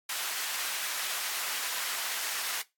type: high-pass noise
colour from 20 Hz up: pink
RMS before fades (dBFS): -34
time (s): 0.09-2.62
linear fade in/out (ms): 5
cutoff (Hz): 1300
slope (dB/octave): 12
effects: noise-tail reverb RT60 0.2 s tail -19 dB re dry + AAC 64 kbps